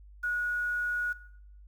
sine tone with quantisation, 1455 Hz, F#6, 29 cents flat, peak -28 dBFS, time 0.23-1.13 s, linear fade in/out 10 ms, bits 9, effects noise-tail reverb RT60 0.7 s tail -18 dB re dry + added 50 Hz sine -49 dBFS peak until 1.67 s

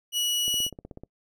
sawtooth tone, 2925 Hz, F#7, 21 cents flat, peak -21 dBFS, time 0.12-0.7 s, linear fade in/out 50 ms
click train, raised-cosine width 2 ms, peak -27 dBFS, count 10, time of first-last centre 0.48-1.036 s, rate 16.2 Hz
effects noise-tail reverb RT60 0.1 s tail -25 dB re dry

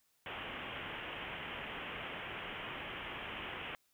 white low-pass noise, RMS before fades -44 dBFS, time 0.26-3.75 s, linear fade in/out 0 ms, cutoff 3200 Hz, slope 96 dB/octave, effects white hiss -75 dBFS RMS until 3.93 s

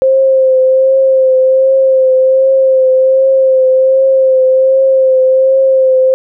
sine tone with vibrato, 526 Hz, C5, 9 cents sharp, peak -5 dBFS, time 0.02-6.14 s, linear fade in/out 0 ms, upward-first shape triangle, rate 1.3 Hz, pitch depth 28 cents each way, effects none

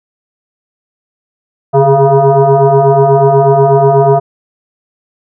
sine tone with frequency modulation, 133.4 Hz, C3, 34 cents sharp, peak -4 dBFS, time 1.73-4.2 s, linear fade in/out 20 ms, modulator 275 Hz, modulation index 2.7, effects none

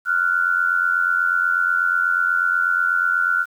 sine tone pair together, 1391.8 / 1480 Hz, F6 / F#6, -6 / 0 cents, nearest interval minor second, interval 106 cents, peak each -19 dBFS, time 0.05-3.46 s, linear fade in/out 50 ms, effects 8-bit

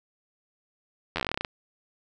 slowing click train, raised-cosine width 0.3 ms, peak -12 dBFS, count 14, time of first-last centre 1.16-1.448 s, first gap 11 ms, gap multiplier 1.11, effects none

